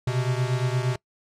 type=beating tone pair; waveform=square; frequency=123.7 / 132.3 Hz; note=B2 / C3; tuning=+3 / +20 cents; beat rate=8.6 Hz; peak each=-25 / -28 dBFS; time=0.07-0.96 s; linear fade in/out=5 ms; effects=noise-tail reverb RT60 0.1 s tail -23 dB re dry + low-pass 8000 Hz 12 dB/octave